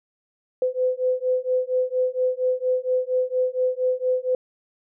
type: beating tone pair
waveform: sine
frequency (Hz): 506 / 510.3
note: B4 / C5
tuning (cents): +42 / -43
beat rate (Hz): 4.3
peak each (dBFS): -23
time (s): 0.62-4.35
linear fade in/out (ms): 2
effects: none